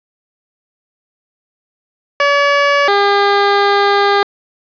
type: tone pair in turn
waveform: 15% pulse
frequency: 570 / 403.1 Hz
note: C#5 / G4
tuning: +48 / +48 cents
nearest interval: tritone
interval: 600 cents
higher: first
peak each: -3 dBFS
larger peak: neither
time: 2.2-2.88 / 2.88-4.23 s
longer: second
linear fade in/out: 2 ms
effects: resampled to 11025 Hz + 7-bit